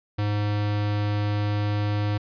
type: tone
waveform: square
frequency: 103.83 Hz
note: G#2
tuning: in tune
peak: -23 dBFS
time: 0.18-2.18 s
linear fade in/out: 10 ms
effects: resampled to 11025 Hz